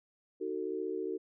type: chord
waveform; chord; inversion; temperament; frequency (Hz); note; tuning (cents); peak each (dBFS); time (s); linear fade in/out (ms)
sine; D# diminished; none; just; 311.1 / 373.4 / 448; D#4 / F#4 / A4; 0 / +16 / +31; -40 / -36 / -38; 0.4-1.18; 20
effects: none